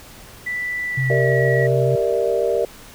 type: tone with pitch glide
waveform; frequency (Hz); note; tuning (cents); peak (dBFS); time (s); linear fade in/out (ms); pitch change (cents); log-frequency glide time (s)
sine; 1975.5 to 1923.7; B6 to B6; 0 to -46; -22; 0.46-1.67; 10; -46; 0.88-1.28
type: tone with vibrato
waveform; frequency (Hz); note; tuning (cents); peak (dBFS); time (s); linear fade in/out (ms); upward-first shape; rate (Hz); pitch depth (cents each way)
sine; 130.81; C3; 0; -18; 0.97-1.96; 10; square; 6.7; 14
type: chord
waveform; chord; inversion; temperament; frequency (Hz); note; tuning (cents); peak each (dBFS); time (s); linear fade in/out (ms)
sine; E half-diminished seventh; first; equal with one note detuned; 392 / 466.2 / 591.1 / 659.3; G4 / Bb4 / D5 / E5; 0 / 0 / +11 / 0; -23 / -20 / -22 / -25; 1.1-2.65; 2
effects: pink hiss -42 dBFS RMS until 2.94 s